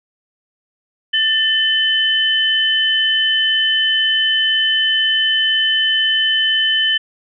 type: tone pair together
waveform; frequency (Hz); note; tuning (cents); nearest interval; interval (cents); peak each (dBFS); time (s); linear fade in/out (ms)
sine; 1778 / 3041; A6 / F#7; +18 / +47; major sixth; 929; -18 / -14; 1.13-6.98; 10
effects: none